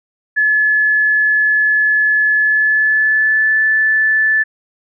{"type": "tone with pitch glide", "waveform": "sine", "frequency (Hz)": [1715, 1747], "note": ["A6", "A6"], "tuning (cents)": [-45, -13], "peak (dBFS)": -10, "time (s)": [0.36, 4.44], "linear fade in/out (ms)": 20, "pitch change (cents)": 32, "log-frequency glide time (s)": [2.36, 3.61], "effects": []}